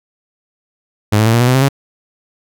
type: tone with pitch steps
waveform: sawtooth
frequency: 104.8 / 109 / 113.36 / 117.91 / 122.63 / 127.54 / 132.65 / 137.97 Hz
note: G#2 / A2 / A#2 / A#2 / B2 / C3 / C3 / C#3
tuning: +16 / -16 / -48 / +20 / -12 / -44 / +24 / -8 cents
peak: -5 dBFS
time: 1.12-1.688 s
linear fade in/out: 10 ms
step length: 71 ms
effects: none